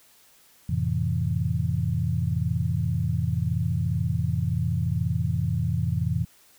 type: chord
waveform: sine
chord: F major seventh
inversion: none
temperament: equal with one note detuned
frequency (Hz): 88.07 / 110 / 130.81 / 164.81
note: F2 / A2 / C3 / E3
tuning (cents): +15 / 0 / 0 / 0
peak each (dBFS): -28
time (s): 0.69-6.25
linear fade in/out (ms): 5
effects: white hiss -57 dBFS RMS until 6.58 s